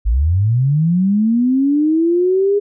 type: linear sweep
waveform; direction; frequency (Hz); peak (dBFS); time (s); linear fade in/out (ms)
sine; up; 48.58 to 412.4; -11; 0.05-2.6; 20
effects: none